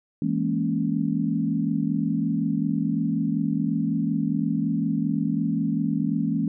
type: chord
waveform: sine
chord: A# half-diminished seventh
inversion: second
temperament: equal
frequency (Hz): 164.81 / 207.7 / 233.1 / 277.2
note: E3 / G#3 / A#3 / C#4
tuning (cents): 0 / 0 / 0 / 0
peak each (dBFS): -27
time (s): 0.22-6.48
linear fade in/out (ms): 2
effects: none